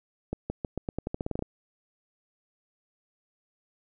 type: accelerating click train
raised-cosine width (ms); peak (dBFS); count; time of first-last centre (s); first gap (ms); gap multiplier
2; -17; 14; 0.33-1.424; 170; 0.87
effects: none